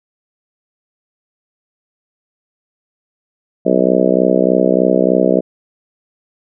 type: harmonic tone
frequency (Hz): 63.3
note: B1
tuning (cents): +43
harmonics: 3 / 4 / 5 / 6 / 7 / 8 / 9 / 10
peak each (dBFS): -18 / -18 / -18 / -18 / -18 / -18 / -18 / -18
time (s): 3.65-5.41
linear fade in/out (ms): 20
effects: none